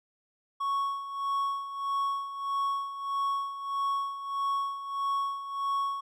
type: tone with tremolo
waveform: triangle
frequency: 1108.7 Hz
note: C#6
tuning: in tune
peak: -24 dBFS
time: 0.6-6.01 s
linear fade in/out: 10 ms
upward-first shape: sine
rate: 1.6 Hz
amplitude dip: 70%
effects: none